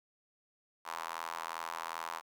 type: tone with high-pass filter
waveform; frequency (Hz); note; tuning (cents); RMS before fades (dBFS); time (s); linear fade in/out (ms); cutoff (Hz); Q
square; 41.27; E1; +3; -41; 0.84-2.22; 50; 1000; 3.4
effects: 11-bit